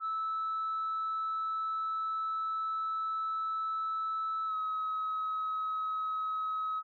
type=tone with pitch glide; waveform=sine; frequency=1309 to 1278.4 Hz; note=E6 to D#6; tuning=-13 to +47 cents; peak=-30 dBFS; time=0-6.83 s; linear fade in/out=50 ms; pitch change=-40 cents; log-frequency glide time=4.46-4.55 s; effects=tanh soft clip ceiling -28 dBFS